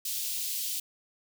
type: high-pass noise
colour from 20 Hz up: white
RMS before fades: -33 dBFS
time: 0.05-0.8 s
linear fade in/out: 5 ms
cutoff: 3000 Hz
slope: 24 dB/octave
effects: none